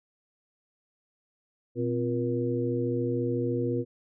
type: tone cluster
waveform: sine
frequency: 120.6 / 258.3 / 352.2 / 476 Hz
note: B2 / C4 / F4 / A#4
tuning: -41 / -22 / +15 / +36 cents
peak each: -31 dBFS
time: 1.75-3.85 s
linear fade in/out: 50 ms
effects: none